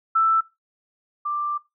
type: tone pair in turn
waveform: sine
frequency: 1325 / 1180.4 Hz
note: E6 / D6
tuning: +9 / +8 cents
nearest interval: major second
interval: 201 cents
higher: first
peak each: -15 / -23 dBFS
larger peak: first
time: 0.15-0.41 / 1.25-1.58 s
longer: second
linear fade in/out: 10 ms
effects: noise-tail reverb RT60 0.2 s tail -18 dB re dry